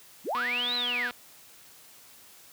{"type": "linear two-way sweep", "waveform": "sine", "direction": "up then down", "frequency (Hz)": [140, 4105, 1266], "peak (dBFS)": -27, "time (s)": [0.24, 1.11], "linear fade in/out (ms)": 50, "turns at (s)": 0.75}
{"type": "click train", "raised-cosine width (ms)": 0.3, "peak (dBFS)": -21, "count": 186, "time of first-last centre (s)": [0.35, 1.108], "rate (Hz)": 244}
{"effects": ["white hiss -53 dBFS RMS until 2.52 s", "high-pass 60 Hz 12 dB/octave"]}